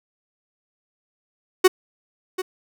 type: tone with echo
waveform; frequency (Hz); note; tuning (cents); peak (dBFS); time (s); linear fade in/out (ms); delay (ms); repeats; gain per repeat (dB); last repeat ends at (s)
45% pulse; 371.6; F#4; +7; -9; 1.64-1.68; 10; 740; 1; -14; 2.42
effects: none